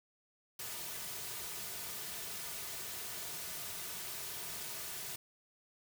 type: noise with comb filter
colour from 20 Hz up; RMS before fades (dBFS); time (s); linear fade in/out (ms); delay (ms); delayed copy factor
white; -43; 0.59-5.16; 5; 3.7; -0.55
effects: none